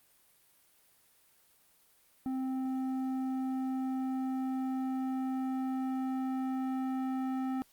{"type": "tone with low-pass filter sweep", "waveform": "square", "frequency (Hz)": 261.6, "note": "C4", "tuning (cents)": 0, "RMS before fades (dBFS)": -34, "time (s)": [2.26, 7.62], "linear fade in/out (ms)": 0, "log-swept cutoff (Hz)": [680, 1200], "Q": 0.82, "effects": ["white hiss -66 dBFS RMS until 7.72 s", "Opus 32 kbps"]}